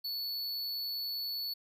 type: tone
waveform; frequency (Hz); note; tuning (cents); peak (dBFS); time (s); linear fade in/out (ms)
square; 4435; C#8; 0; -35; 0.04-1.54; 10
effects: none